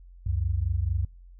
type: tone pair together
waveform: sine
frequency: 67.1 / 91.48 Hz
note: C2 / F#2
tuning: +44 / -19 cents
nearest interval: perfect fourth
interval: 537 cents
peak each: -27 / -26 dBFS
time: 0.26-1.05 s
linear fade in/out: 5 ms
effects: noise-tail reverb RT60 0.4 s tail -26 dB re dry + added 44 Hz sine -46 dBFS peak until 1.39 s